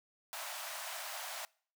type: high-pass noise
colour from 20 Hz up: pink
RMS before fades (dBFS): -43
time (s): 0.33-1.45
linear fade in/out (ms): 0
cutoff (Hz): 580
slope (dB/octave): 96
effects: noise-tail reverb RT60 0.5 s tail -25 dB re dry